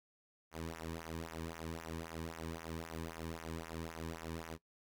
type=tone with flanger; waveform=sawtooth; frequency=81.8 Hz; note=E2; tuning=13 cents flat; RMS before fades=-45 dBFS; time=0.51-4.58 s; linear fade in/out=50 ms; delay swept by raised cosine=0.22 to 1.52 ms; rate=3.8 Hz; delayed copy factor=-0.95; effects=noise-tail reverb RT60 0.1 s tail -18 dB re dry